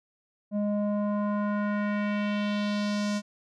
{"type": "tone with low-pass filter sweep", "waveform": "square", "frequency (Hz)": 206.7, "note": "G#3", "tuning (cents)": -8, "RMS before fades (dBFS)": -28, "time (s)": [0.51, 3.22], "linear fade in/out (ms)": 50, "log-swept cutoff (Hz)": [510, 6800], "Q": 1.8, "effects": []}